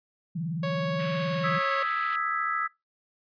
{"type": "tone with vibrato", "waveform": "sine", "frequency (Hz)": 163.7, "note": "E3", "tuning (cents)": -12, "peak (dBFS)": -28, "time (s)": [0.35, 1.59], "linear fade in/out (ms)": 10, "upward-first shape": "sine", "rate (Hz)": 19, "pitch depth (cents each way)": 190}
{"type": "tone with pitch glide", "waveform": "sawtooth", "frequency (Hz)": [554.4, 548.3], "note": ["C#5", "C#5"], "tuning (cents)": [0, -19], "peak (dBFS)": -25, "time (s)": [0.63, 1.83], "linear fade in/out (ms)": 5, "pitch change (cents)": -19, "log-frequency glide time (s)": [1.09, 1.59]}
{"type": "band-pass noise", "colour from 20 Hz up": "white", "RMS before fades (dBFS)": -43, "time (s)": [0.99, 2.16], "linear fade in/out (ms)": 5, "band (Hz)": [1300, 3200], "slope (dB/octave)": 24}
{"type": "chord", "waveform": "sine", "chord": "E major seventh", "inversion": "third", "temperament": "equal", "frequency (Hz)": [1244.5, 1318.5, 1661.2, 1975.5], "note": ["D#6", "E6", "G#6", "B6"], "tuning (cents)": [0, 0, 0, 0], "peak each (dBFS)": [-33, -28, -34, -34], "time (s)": [1.43, 2.68], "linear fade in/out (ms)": 20}
{"effects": ["noise-tail reverb RT60 0.2 s tail -21 dB re dry", "resampled to 11025 Hz"]}